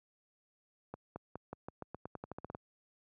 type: accelerating click train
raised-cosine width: 1 ms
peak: -28 dBFS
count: 15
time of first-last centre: 0.94-2.549 s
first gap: 220 ms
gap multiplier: 0.89
effects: high-pass 80 Hz 12 dB/octave